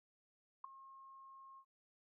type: tone with ADSR envelope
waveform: sine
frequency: 1076 Hz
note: C6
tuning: 48 cents sharp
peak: -39 dBFS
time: 0.64-1.65 s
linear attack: 5 ms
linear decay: 5 ms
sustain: -16 dB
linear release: 70 ms
effects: none